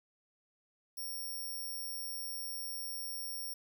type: tone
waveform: 10% pulse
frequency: 5550 Hz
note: F8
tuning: 12 cents flat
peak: -33 dBFS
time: 0.97-3.54 s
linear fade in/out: 10 ms
effects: 11-bit